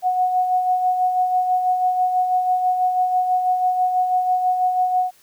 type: tone with tremolo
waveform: sine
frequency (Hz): 734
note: F#5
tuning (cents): -14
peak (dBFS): -14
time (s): 0.02-5.11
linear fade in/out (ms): 50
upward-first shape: sine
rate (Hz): 6.1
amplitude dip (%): 45
effects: white hiss -54 dBFS RMS until 5.22 s